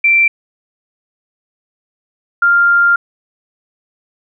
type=tone pair in turn; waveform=sine; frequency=2349 / 1396.7 Hz; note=D7 / F6; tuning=0 / 0 cents; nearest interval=major sixth; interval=900 cents; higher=first; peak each=-7 dBFS; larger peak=neither; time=0.04-0.28 / 2.42-2.96 s; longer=second; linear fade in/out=5 ms; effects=none